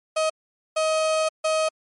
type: tone bursts at uneven times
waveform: 35% pulse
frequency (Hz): 631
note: D#5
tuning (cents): +24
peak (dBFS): -18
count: 3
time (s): 0.16-0.3 / 0.76-1.29 / 1.44-1.69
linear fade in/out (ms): 10
effects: MP3 48 kbps